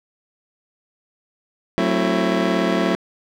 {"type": "chord", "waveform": "25% pulse", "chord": "F# half-diminished seventh", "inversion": "none", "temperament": "just", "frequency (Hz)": [185, 222, 266.4, 333], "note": ["F#3", "A3", "C4", "E4"], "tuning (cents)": [0, 16, 31, 18], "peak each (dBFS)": [-18, -20, -21, -19], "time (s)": [1.78, 2.95], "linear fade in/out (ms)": 0, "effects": ["low-pass 4000 Hz 12 dB/octave", "8-bit"]}